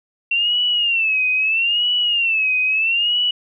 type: tone with vibrato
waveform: sine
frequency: 2718 Hz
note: F7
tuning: 48 cents flat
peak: -15 dBFS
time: 0.31-3.31 s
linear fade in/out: 5 ms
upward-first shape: sine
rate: 0.77 Hz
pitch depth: 140 cents each way
effects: none